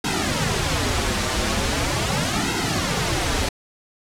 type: noise with flanger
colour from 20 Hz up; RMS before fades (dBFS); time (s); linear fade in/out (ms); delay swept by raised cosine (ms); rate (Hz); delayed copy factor
pink; -22; 0.04-3.49; 5; 1.7 to 7.2; 0.4; -0.95
effects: low-pass 8000 Hz 12 dB/octave